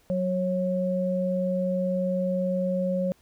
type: tone pair together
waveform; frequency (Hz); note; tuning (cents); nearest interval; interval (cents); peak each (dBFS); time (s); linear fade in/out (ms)
sine; 185 / 546.7; F#3 / C#5; 0 / -24; octave + perfect fifth; 1876; -26; 0.1-3.12; 0
effects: pink hiss -62 dBFS RMS until 3.21 s